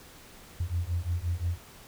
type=beating tone pair; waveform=sine; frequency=83.9 / 89.6 Hz; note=E2 / F2; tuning=+31 / +45 cents; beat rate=5.7 Hz; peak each=-30 / -30 dBFS; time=0.6-1.58 s; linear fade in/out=5 ms; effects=tanh soft clip ceiling -20 dBFS + pink hiss -51 dBFS RMS until 1.87 s